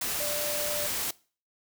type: tone in noise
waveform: sine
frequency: 590 Hz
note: D5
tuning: 8 cents sharp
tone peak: -33 dBFS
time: 0.2-0.87 s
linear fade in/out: 5 ms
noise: white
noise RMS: -31 dBFS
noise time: 0.01-1.11 s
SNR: -5 dB
effects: noise-tail reverb RT60 0.4 s tail -22 dB re dry